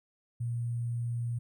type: tone with sample-and-hold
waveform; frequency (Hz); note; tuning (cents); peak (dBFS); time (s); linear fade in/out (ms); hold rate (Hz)
sine; 118.5; A#2; +29; -30; 0.4-1.39; 10; 8820
effects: none